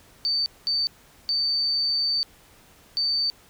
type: tone bursts at uneven times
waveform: sine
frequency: 4574 Hz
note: D8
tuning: 47 cents flat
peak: -21 dBFS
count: 4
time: 0.25-0.46 / 0.67-0.87 / 1.29-2.23 / 2.97-3.3 s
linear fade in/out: 0 ms
effects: pink hiss -54 dBFS RMS until 3.49 s